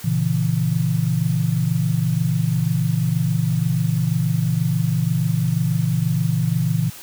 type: chord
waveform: sine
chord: A# diminished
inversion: none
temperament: equal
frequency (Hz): 116.54 / 138.59 / 164.81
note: A#2 / C#3 / E3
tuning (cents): 0 / 0 / 0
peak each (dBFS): -22 / -22 / -20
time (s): 0.04-6.9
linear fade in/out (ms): 10
effects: white hiss -39 dBFS RMS until 7.02 s